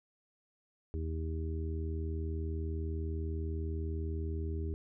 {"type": "harmonic tone", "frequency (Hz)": 80, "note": "D#2", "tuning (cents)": 49, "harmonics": [1, 2, 3, 4, 5], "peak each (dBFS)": [-34, -47, -48, -45, -44], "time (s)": [0.94, 4.74], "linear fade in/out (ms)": 0, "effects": []}